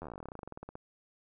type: slowing click train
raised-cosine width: 1 ms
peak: -29 dBFS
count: 25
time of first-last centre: 0.02-0.754 s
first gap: 11 ms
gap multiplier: 1.08
effects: none